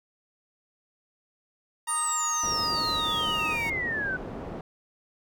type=tone; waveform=sawtooth; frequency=932 Hz; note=A#5; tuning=1 cent flat; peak=-30 dBFS; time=1.87-3.7 s; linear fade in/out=5 ms
type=tone with pitch glide; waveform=triangle; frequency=1240 to 1248.6 Hz; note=D#6 to D#6; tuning=-6 to +6 cents; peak=-28 dBFS; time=1.87-3.57 s; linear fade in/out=50 ms; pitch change=+12 cents; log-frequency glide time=2.67-2.8 s
type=exponential sweep; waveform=sine; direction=down; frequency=9290 to 1480 Hz; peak=-27 dBFS; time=1.88-4.17 s; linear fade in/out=10 ms
type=low-pass noise; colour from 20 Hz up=white; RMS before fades=-37 dBFS; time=2.43-4.61 s; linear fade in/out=2 ms; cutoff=510 Hz; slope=12 dB/octave
effects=none